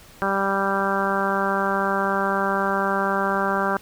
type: harmonic tone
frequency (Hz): 196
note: G3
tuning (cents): 0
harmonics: 1 / 2 / 3 / 4 / 5 / 6 / 7 / 8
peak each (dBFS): -28 / -28 / -28 / -28 / -28 / -28 / -28 / -28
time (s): 0.22-3.77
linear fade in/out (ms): 0
effects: pink hiss -48 dBFS RMS until 3.81 s